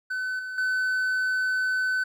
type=tone with level steps; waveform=triangle; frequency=1513 Hz; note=F#6; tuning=38 cents sharp; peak=-25 / -30 / -21 dBFS; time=0.1-2.04 s; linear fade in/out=10 ms; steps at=0.39 / 0.58 s; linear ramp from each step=2 ms; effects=none